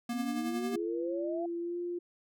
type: tone with tremolo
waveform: square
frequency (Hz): 237.7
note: A#3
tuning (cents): +34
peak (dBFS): -32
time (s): 0.09-0.76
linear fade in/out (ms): 5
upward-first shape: sine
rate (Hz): 11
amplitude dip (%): 45
type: exponential sweep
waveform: sine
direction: up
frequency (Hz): 250 to 698.5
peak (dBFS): -35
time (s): 0.13-1.46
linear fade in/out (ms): 5
type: tone with pitch glide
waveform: sine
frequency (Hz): 341.2 to 349.6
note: F4 to F4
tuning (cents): -40 to +2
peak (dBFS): -33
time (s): 0.73-1.99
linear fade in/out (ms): 10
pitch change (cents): +42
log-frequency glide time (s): 1.59-1.78
effects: none